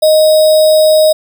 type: tone with sample-and-hold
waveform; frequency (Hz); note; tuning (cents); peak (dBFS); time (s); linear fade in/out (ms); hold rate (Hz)
sine; 622.3; D#5; 0; -4; 0.02-1.13; 10; 4410
effects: none